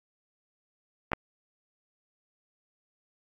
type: clicks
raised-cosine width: 0.5 ms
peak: -15 / -10 dBFS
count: 2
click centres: 1.118 / 1.133 s
effects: AAC 48 kbps